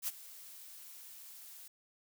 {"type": "noise with ADSR envelope", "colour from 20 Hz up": "blue", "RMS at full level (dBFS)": -34, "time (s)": [0.02, 1.68], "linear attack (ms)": 57, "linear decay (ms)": 28, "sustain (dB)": -18, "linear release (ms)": 5, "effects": []}